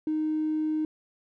triangle tone with tanh clipping, 310 Hz, D#4, 6 cents flat, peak -24 dBFS, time 0.07-0.85 s, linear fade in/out 2 ms, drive 1 dB, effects none

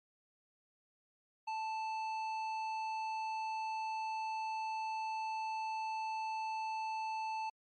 sine tone with tanh clipping, 880 Hz, A5, in tune, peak -38 dBFS, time 1.47-7.5 s, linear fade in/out 10 ms, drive 13 dB, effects low-pass 6000 Hz 12 dB/octave + MP3 48 kbps

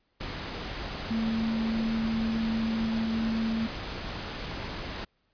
sine tone in noise, 224.4 Hz, A3, 34 cents sharp, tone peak -26 dBFS, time 1.1-3.67 s, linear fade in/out 10 ms, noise pink, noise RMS -36 dBFS, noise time 0.2-5.05 s, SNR +7 dB, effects pink hiss -73 dBFS RMS until 5.33 s + resampled to 11025 Hz

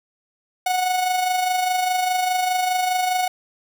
45% pulse tone with amplitude modulation, 735 Hz, F#5, 12 cents flat, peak -17 dBFS, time 0.66-3.28 s, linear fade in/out 5 ms, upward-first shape sine, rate 24.9 Hz, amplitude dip 45%, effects none

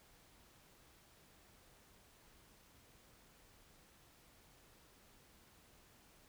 silence, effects pink hiss -66 dBFS RMS until 6.28 s

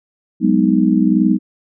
sine chord, G# minor seventh, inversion third, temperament just, 186.89 / 207.7 / 249.2 / 311.5 Hz, F#3 / G#3 / B3 / D#4, +18 / 0 / +16 / +2 cents, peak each -16 dBFS, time 0.4-1.39 s, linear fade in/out 50 ms, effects none

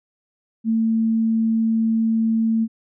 sine tone, 224.4 Hz, A3, 34 cents sharp, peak -16 dBFS, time 0.64-2.68 s, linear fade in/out 50 ms, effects none

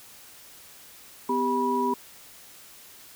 sine tone cluster, 250.6 / 395.6 / 974 Hz, B3 / G4 / B5, +25 / +16 / -24 cents, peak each -28 / -28 / -25 dBFS, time 1.29-1.94 s, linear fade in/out 5 ms, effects white hiss -49 dBFS RMS until 3.15 s

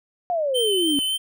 sine exponential sweep, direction down, 727 to 272.5 Hz, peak -20 dBFS, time 0.3-0.99 s, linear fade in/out 0 ms
square tone with vibrato, 3084 Hz, G7, 29 cents flat, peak -22 dBFS, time 0.54-1.18 s, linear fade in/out 20 ms, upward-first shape triangle, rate 3.5 Hz, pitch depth 26 cents each way
effects none

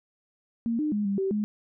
sine tone with pitch steps, 231.3 / 303 / 208 / 198.5 / 385.5 / 209.9 Hz, A#3 / D#4 / G#3 / G3 / G4 / G#3, -13 / -46 / +3 / +22 / -29 / +19 cents, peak -24 dBFS, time 0.66-1.44 s, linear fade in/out 0 ms, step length 130 ms, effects none

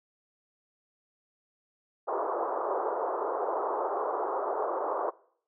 pink band-pass noise, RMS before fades -31 dBFS, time 2.07-5.11 s, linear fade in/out 20 ms, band 380 to 1200 Hz, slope 48 dB/octave, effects noise-tail reverb RT60 0.6 s tail -22 dB re dry

